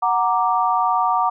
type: chord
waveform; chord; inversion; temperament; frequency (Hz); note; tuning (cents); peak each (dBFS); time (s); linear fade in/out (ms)
sine; Gb augmented; none; equal; 740 / 932.3 / 1174.7; Gb5 / Bb5 / D6; 0 / 0 / 0; -20; 0.02-1.3; 10
effects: none